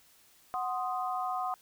sine chord, C diminished, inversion second, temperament equal, 740 / 1046.5 / 1244.5 Hz, Gb5 / C6 / Eb6, 0 / 0 / 0 cents, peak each -33 / -37 / -36 dBFS, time 0.54-1.54 s, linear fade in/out 0 ms, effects white hiss -62 dBFS RMS until 1.61 s

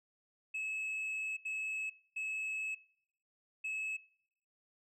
sine tone bursts at uneven times, 2588 Hz, E7, 32 cents flat, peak -33 dBFS, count 4, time 0.54-1.37 / 1.45-1.9 / 2.16-2.75 / 3.64-3.97 s, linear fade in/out 10 ms, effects noise-tail reverb RT60 0.8 s tail -23 dB re dry + tanh soft clip ceiling -35 dBFS

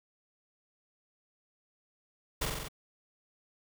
pink noise with echo, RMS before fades -31 dBFS, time 2.41-2.46 s, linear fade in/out 10 ms, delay 45 ms, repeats 5, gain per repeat -2 dB, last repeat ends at 2.685 s, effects none

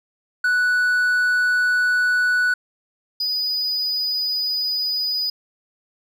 triangle tone pair in turn, 1480 / 4957 Hz, F#6 / D#8, 0 / -7 cents, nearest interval octave + major sixth, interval 2093 cents, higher second, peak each -14 / -19 dBFS, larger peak first, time 0.44-2.54 / 3.2-5.3 s, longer neither, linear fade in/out 5 ms, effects none

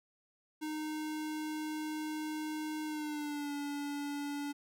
square tone with pitch glide, 308.1 to 287.5 Hz, D#4 to D4, -17 to -37 cents, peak -37 dBFS, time 0.61-4.53 s, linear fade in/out 20 ms, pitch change -120 cents, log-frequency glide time 2.85-3.52 s, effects none

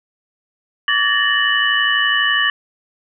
sine tone cluster, 1149 / 1723 / 1835 / 2963 Hz, D6 / A6 / A#6 / F#7, -38 / -37 / -28 / +2 cents, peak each -22 / -19 / -18 / -18 dBFS, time 0.88-2.5 s, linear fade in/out 2 ms, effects none

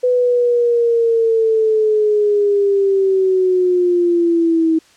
sine linear sweep, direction down, 500 to 320 Hz, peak -11 dBFS, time 0.03-4.79 s, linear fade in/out 10 ms, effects white hiss -50 dBFS RMS until 4.96 s + low-pass 7000 Hz 12 dB/octave

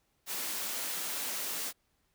white high-pass noise, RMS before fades -36 dBFS, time 0.26-1.73 s, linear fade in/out 50 ms, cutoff 210 Hz, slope 12 dB/octave, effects pink hiss -75 dBFS RMS until 2.14 s

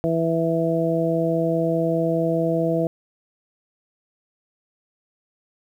harmonic tone, 164.81 Hz, E3, in tune, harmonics 1 / 2 / 3 / 4, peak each -24 / -24 / -24 / -24 dBFS, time 0.04-2.87 s, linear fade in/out 0 ms, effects 9-bit

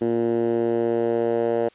10% pulse tone with band-pass filter sweep, 116.54 Hz, A#2, in tune, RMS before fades -22 dBFS, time 0.01-1.69 s, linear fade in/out 10 ms, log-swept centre 320 to 510 Hz, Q 2.2, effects white hiss -55 dBFS RMS until 1.74 s + resampled to 8000 Hz

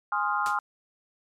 sine chord, F minor seventh, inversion first, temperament equal with one note detuned, 828.2 / 1046.5 / 1244.5 / 1396.9 Hz, Ab5 / C6 / Eb6 / F6, -5 / 0 / 0 / 0 cents, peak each -30 dBFS, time 0.12-0.59 s, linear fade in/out 2 ms
white noise with exponential decay, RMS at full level -32 dBFS, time 0.46-0.6 s, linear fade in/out 0 ms, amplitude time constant 30 ms
effects low-pass 9000 Hz 12 dB/octave

